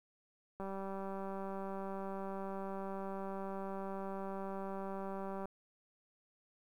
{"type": "click train", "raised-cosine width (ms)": 1, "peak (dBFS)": -30, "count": 943, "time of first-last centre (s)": [0.6, 5.456], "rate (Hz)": 194, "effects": ["11-bit"]}